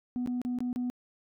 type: tone with dropouts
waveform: sine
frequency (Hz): 246.9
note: B3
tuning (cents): 0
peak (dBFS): -27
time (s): 0.16-0.9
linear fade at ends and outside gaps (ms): 0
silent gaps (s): 0.261-0.274 / 0.416-0.45 / 0.587-0.605 / 0.729-0.76
effects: tanh soft clip ceiling -27 dBFS